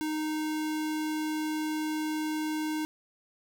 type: tone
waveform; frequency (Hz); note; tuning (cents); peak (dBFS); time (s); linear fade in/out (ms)
square; 309.2; D#4; -11; -30; 0.01-2.85; 0
effects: none